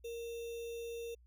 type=tone with sample-and-hold; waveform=sine; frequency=466.2 Hz; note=A#4; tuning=in tune; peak=-40 dBFS; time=0.04-1.15 s; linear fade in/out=10 ms; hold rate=3150 Hz; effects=added 60 Hz sine -60 dBFS peak until 1.26 s